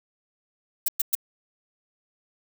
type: noise bursts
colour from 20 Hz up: violet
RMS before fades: -22 dBFS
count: 3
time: 0.86-1.152 s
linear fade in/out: 5 ms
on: 24 ms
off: 110 ms
effects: none